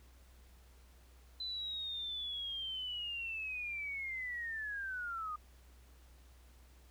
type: linear sweep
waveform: sine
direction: down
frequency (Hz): 4035 to 1211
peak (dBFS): -38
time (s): 1.4-5.36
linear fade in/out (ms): 5
effects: added 62 Hz sine -58 dBFS peak until 6.9 s + pink hiss -67 dBFS RMS until 6.9 s